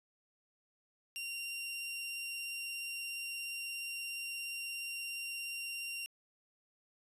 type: tone with vibrato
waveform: sawtooth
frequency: 2766 Hz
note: F7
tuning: 17 cents flat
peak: -36 dBFS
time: 1.16-6.06 s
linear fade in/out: 0 ms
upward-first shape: sine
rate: 17 Hz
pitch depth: 8 cents each way
effects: resampled to 32000 Hz